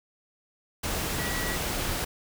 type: tone in noise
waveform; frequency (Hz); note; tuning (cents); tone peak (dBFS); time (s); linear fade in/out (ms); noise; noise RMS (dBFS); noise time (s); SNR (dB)
sine; 1933; B6; -38; -34; 1.19-1.56; 10; pink; -30; 0.83-2.05; -7
effects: none